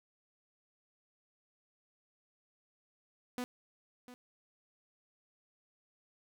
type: tone with echo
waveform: sawtooth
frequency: 248.1 Hz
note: B3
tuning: 8 cents sharp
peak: -32 dBFS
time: 3.38-3.44 s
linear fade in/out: 0 ms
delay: 700 ms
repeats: 1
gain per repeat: -14 dB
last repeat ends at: 4.14 s
effects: none